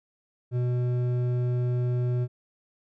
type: tone with hard clipping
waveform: triangle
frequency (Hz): 123.47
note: B2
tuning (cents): 0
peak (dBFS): -25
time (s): 0.51-2.28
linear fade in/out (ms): 50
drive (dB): 12
effects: none